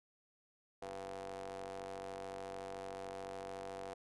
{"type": "ring-modulated tone", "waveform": "sawtooth", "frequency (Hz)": 93.7, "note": "F#2", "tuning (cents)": 22, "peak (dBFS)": -37, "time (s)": [0.82, 3.94], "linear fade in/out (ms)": 5, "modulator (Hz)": 587, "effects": ["resampled to 24000 Hz"]}